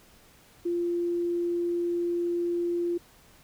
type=tone; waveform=sine; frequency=346.2 Hz; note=F4; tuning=15 cents flat; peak=-25 dBFS; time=0.65-2.98 s; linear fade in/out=10 ms; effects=pink hiss -57 dBFS RMS until 3.43 s